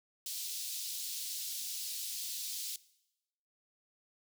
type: high-pass noise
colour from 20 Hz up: pink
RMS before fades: -40 dBFS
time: 0.26-2.76 s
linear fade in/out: 2 ms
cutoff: 3700 Hz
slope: 24 dB/octave
effects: noise-tail reverb RT60 0.9 s tail -20 dB re dry